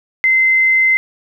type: tone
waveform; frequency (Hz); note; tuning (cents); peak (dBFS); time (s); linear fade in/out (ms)
sine; 2067; C7; -22; -9; 0.24-0.97; 0
effects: 8-bit